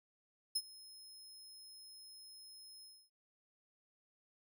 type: tone with ADSR envelope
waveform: sawtooth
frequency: 5160 Hz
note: E8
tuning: 38 cents flat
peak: -29 dBFS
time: 0.55-3.1 s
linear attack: 10 ms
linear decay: 51 ms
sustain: -22 dB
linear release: 270 ms
effects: none